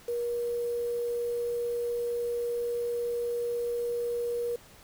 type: tone with quantisation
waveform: sine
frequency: 476.6 Hz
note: A#4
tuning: 38 cents sharp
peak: -28 dBFS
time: 0.08-4.56 s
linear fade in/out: 5 ms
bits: 8
effects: pink hiss -54 dBFS RMS until 4.83 s